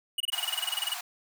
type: tone bursts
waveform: square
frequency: 2910 Hz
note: F#7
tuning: 29 cents flat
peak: -27 dBFS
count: 16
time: 0.18-0.939 s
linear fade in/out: 5 ms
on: 24 ms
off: 25 ms
type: high-pass noise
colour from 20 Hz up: pink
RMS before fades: -38 dBFS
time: 0.32-1.01 s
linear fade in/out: 5 ms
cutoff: 670 Hz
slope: 96 dB/octave
effects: none